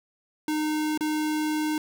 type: tone with dropouts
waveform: square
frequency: 306.6 Hz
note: D#4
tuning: 25 cents flat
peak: -25 dBFS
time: 0.48-1.78 s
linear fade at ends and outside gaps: 2 ms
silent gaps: 0.976-1.008 s
effects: none